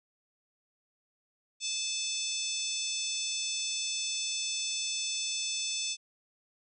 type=harmonic tone with a mistuned harmonic; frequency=882 Hz; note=A5; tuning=4 cents sharp; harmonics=3 / 4 / 5 / 6 / 7 / 8 / 9; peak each=-40 / -37 / -44 / -38 / -37 / -46 / -39 dBFS; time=1.6-5.97 s; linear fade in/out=50 ms; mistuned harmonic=3; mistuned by=-31 cents; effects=none